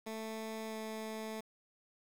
15% pulse tone with pitch glide, 220.7 to 219.2 Hz, A3 to A3, +5 to -6 cents, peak -34 dBFS, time 0.06-1.41 s, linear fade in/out 10 ms, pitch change -11 cents, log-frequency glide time 0.67-0.76 s, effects 10-bit

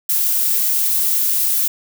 violet noise, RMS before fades -17 dBFS, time 0.09-1.68 s, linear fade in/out 5 ms, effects none

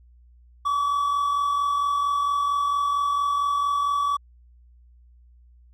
triangle tone pair together, 1100 / 1144.4 Hz, C#6 / D6, -14 / -45 cents, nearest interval minor second, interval 69 cents, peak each -31 / -19 dBFS, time 0.65-4.17 s, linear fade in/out 10 ms, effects added 60 Hz sine -50 dBFS peak until 5.73 s

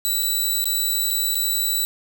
10% pulse tone with dropouts, 3951 Hz, B7, in tune, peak -12 dBFS, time 0.05-1.85 s, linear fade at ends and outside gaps 0 ms, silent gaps 0.226-0.23 / 0.642-0.656 / 1.104-1.109 / 1.346-1.354 s, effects 7-bit

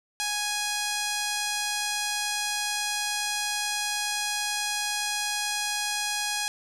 5% pulse tone with low-pass filter, 830.6 Hz, G#5, in tune, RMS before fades -29 dBFS, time 0.2-6.48 s, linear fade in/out 0 ms, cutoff 11000 Hz, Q 0.53, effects 8-bit

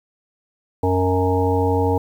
harmonic tone with a mistuned harmonic, 92.5 Hz, F#2, in tune, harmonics 1 / 3 / 5 / 7 / 9 / 10, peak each -20 / -23 / -20 / -30 / -24 / -28 dBFS, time 0.83-1.98 s, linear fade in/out 5 ms, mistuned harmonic 7, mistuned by -18 cents, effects 8-bit

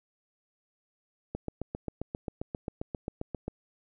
click train, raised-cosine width 2 ms, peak -20 dBFS, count 17, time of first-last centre 1.35-3.48 s, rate 7.51 Hz, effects none

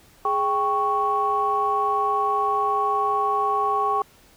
sine tone cluster, 416.4 / 787 / 1108 Hz, G#4 / G5 / C#6, +5 / +7 / -1 cents, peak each -27 / -24 / -21 dBFS, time 0.25-4.02 s, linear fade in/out 2 ms, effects tanh soft clip ceiling -10 dBFS + pink hiss -54 dBFS RMS until 4.36 s

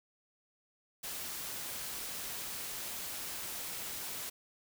white noise, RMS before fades -41 dBFS, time 1.03-4.3 s, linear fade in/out 10 ms, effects none

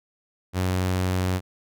sawtooth tone, 92.2 Hz, F#2, 6 cents flat, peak -18 dBFS, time 0.53-1.41 s, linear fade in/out 50 ms, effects none

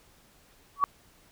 sine tone with exponential growth, 1132 Hz, C#6, 36 cents sharp, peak -15 dBFS, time 0.76-0.84 s, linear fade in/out 0 ms, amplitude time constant 16 ms, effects pink hiss -60 dBFS RMS until 1.31 s

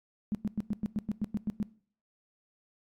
sine tone bursts, 211.2 Hz, G#3, 29 cents sharp, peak -27 dBFS, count 11, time 0.32-1.628 s, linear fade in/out 0 ms, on 28 ms, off 100 ms, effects noise-tail reverb RT60 0.5 s tail -21 dB re dry + AAC 64 kbps

